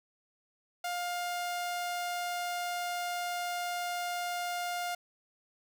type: tone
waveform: sawtooth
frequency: 706 Hz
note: F5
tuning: 19 cents sharp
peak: -29 dBFS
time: 0.84-4.95 s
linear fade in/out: 5 ms
effects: none